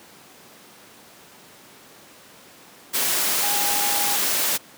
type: tone in noise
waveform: sine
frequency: 817 Hz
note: G#5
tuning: 29 cents flat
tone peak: -28 dBFS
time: 3.42-4.17 s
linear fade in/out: 20 ms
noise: white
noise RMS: -22 dBFS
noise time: 2.93-4.58 s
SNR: -9 dB
effects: pink hiss -47 dBFS RMS until 4.77 s + high-pass 200 Hz 12 dB/octave